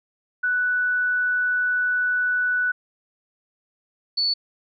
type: tone pair in turn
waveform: sine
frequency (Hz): 1484 / 4455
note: F#6 / C#8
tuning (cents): +5 / +8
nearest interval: octave + perfect fifth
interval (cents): 1903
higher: second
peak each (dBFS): -19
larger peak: neither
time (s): 0.43-2.72 / 4.17-4.34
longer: first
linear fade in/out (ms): 10
effects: none